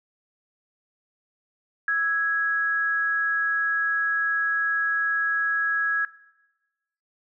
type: tone pair together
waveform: sine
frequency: 1318.5 / 1661.2 Hz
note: E6 / G#6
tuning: 0 / 0 cents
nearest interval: major third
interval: 400 cents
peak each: -30 / -21 dBFS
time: 1.88-6.05 s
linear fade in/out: 2 ms
effects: noise-tail reverb RT60 1.0 s tail -19 dB re dry